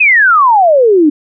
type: exponential sweep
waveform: sine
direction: down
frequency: 2600 to 285 Hz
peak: -4 dBFS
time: 0-1.1 s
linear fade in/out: 10 ms
effects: none